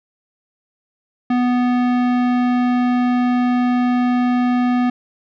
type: tone with tanh clipping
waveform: sine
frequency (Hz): 246.9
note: B3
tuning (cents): 0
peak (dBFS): -16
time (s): 1.3-4.9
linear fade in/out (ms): 5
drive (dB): 18
effects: none